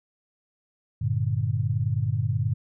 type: chord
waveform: sine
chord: G minor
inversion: none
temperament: equal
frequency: 98 / 116.54 / 146.83 Hz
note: G2 / Bb2 / D3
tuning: 0 / 0 / 0 cents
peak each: -27 / -25 / -29 dBFS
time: 1.01-2.54 s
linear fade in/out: 10 ms
effects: none